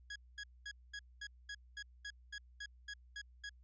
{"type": "tone bursts", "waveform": "sawtooth", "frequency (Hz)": 1661.2, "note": "G#6", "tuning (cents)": 0, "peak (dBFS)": -40, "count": 13, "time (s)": [0.1, 3.494], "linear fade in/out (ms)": 5, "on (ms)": 58, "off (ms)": 220, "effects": ["added 61 Hz sine -59 dBFS peak until 3.63 s", "resampled to 16000 Hz"]}